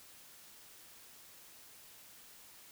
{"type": "silence", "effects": ["white hiss -57 dBFS RMS until 2.71 s"]}